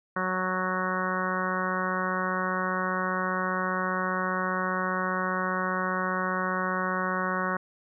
harmonic tone, 185 Hz, F#3, in tune, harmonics 1 / 2 / 3 / 4 / 5 / 6 / 7 / 8 / 9 / 10, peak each -33 / -37 / -35 / -40 / -38 / -31 / -36 / -33 / -41 / -37 dBFS, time 0.16-7.57 s, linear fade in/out 5 ms, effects none

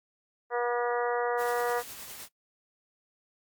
harmonic tone, 241 Hz, B3, 42 cents flat, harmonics 2 / 3 / 4 / 5 / 6 / 7 / 8, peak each -29 / -33 / -35 / -37 / -39 / -40 / -41 dBFS, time 0.5-1.83 s, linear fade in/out 50 ms
white noise with tremolo, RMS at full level -42 dBFS, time 1.37-2.29 s, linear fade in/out 50 ms, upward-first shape sine, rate 9.7 Hz, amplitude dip 35%
effects noise-tail reverb RT60 0.1 s tail -17 dB re dry + Opus 48 kbps

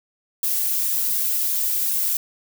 violet noise with flanger, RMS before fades -22 dBFS, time 0.43-2.17 s, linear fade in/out 2 ms, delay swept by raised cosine 1.8 to 4.5 ms, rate 1.3 Hz, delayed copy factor +0.6, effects none

